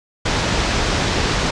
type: low-pass noise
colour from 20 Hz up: pink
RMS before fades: -19 dBFS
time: 0.25-1.51 s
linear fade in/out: 10 ms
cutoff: 6300 Hz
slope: 24 dB/octave
effects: resampled to 22050 Hz